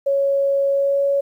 sine tone with pitch glide, 554.4 to 558.9 Hz, C#5 to C#5, 0 to +14 cents, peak -15 dBFS, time 0.06-1.21 s, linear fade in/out 10 ms, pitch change +14 cents, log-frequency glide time 0.7-1.02 s, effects 9-bit

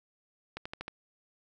accelerating click train, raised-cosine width 0.3 ms, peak -22 dBFS, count 5, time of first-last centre 0.57-0.881 s, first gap 85 ms, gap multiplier 0.94, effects none

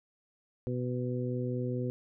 harmonic tone, 124.5 Hz, B2, 14 cents sharp, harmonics 1 / 2 / 3 / 4, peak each -33 / -36 / -38 / -39 dBFS, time 0.67-1.9 s, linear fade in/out 0 ms, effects none

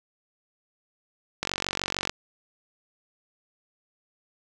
click train, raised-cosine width 0.2 ms, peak -9 dBFS, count 32, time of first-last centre 1.43-2.095 s, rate 46.6 Hz, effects none

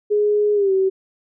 sine tone with pitch glide, 416.8 to 382.2 Hz, G#4 to G4, +6 to -44 cents, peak -14 dBFS, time 0.1-0.9 s, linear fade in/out 20 ms, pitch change -150 cents, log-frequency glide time 0.54-0.72 s, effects none

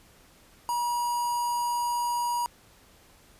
square tone with notch filter, 959 Hz, A#5, 49 cents sharp, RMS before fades -28 dBFS, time 0.69-2.46 s, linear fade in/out 0 ms, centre 3200 Hz, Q 1.2, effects pink hiss -57 dBFS RMS until 3.39 s + resampled to 32000 Hz

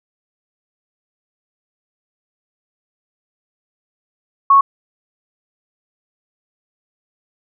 sine tone, 1104 Hz, C#6, 7 cents flat, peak -6 dBFS, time 4.5-4.61 s, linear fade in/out 5 ms, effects none

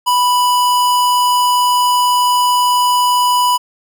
square tone, 987.8 Hz, B5, in tune, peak -11 dBFS, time 0.06-3.58 s, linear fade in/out 20 ms, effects none

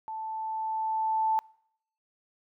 sine tone with level ramp, 880 Hz, A5, in tune, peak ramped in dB -34 to -22 dBFS, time 0.08-1.39 s, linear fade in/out 0 ms, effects noise-tail reverb RT60 0.7 s tail -26 dB re dry

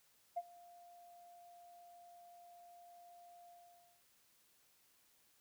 sine tone with ADSR envelope, 698.5 Hz, F5, in tune, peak -34 dBFS, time 0.36-4.03 s, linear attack 15 ms, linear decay 41 ms, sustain -23 dB, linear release 550 ms, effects tanh soft clip ceiling -30 dBFS + white hiss -72 dBFS RMS until 5.4 s

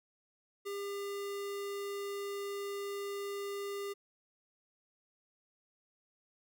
square tone, 401.4 Hz, G4, 41 cents sharp, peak -38 dBFS, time 0.65-3.94 s, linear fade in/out 20 ms, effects none

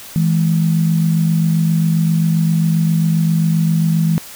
sine tone pair together, 163.48 / 211 Hz, E3 / G#3, -14 / +28 cents, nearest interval major third, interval 442 cents, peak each -12 / -20 dBFS, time 0.16-4.18 s, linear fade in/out 0 ms, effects white hiss -35 dBFS RMS until 4.35 s

